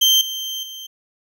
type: tone with level steps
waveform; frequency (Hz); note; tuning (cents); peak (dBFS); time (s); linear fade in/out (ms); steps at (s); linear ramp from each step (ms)
35% pulse; 3136; G7; 0; -10 / -23 / -30; 0.01-0.87; 10; 0.21 / 0.63; 2
effects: none